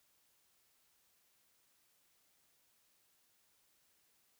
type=silence; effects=white hiss -74 dBFS RMS until 4.39 s